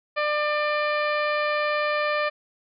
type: harmonic tone with a mistuned harmonic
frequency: 597 Hz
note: D5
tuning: 28 cents sharp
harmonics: 1 / 2 / 3 / 4 / 5 / 6 / 7 / 8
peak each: -25 / -27 / -29 / -31 / -40 / -43 / -41 / -44 dBFS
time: 0.16-2.3 s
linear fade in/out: 20 ms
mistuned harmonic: 6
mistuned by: -26 cents
effects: none